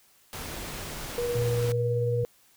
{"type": "noise", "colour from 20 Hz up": "pink", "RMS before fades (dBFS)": -37, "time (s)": [0.33, 1.72], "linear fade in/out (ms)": 0}
{"type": "tone with tremolo", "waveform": "sine", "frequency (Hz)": 480, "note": "B4", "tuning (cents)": -49, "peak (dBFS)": -25, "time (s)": [1.18, 2.25], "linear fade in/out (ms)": 0, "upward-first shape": "triangle", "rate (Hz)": 18, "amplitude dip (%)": 30}
{"type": "tone", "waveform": "sine", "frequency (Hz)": 118.3, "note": "A#2", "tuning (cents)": 26, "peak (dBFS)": -26, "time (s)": [1.35, 2.24], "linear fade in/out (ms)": 5}
{"effects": ["white hiss -61 dBFS RMS until 2.56 s"]}